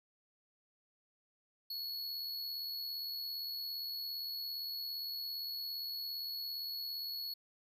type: tone with amplitude modulation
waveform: square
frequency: 4371 Hz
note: C#8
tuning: 25 cents flat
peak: -38 dBFS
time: 1.7-7.34 s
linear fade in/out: 5 ms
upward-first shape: sine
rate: 77.5 Hz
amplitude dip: 30%
effects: none